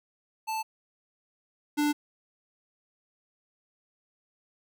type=tone pair in turn; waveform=square; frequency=880 / 295 Hz; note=A5 / D4; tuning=0 / +8 cents; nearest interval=octave + perfect fifth; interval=1892 cents; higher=first; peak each=-30 / -24 dBFS; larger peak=second; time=0.47-0.63 / 1.77-1.93 s; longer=neither; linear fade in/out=20 ms; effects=none